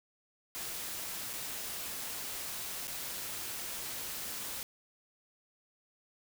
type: noise with dropouts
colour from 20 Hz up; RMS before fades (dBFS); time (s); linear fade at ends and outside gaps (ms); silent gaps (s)
white; -40; 0.55-4.63; 0; 1.332-1.336 / 2.872-2.879
effects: none